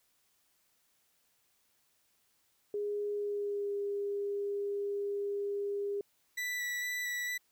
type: tone with pitch glide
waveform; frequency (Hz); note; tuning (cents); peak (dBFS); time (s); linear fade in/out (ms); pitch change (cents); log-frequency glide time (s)
sine; 412.1 to 404.1; G#4 to G#4; -13 to -47; -32; 2.74-6.01; 2; -34; 3.13-3.73
type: tone with vibrato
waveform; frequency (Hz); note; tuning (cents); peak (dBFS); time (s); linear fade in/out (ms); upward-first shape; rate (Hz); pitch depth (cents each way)
40% pulse; 1966; B6; -8; -33; 6.37-7.38; 10; square; 2.2; 10
effects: white hiss -73 dBFS RMS until 7.51 s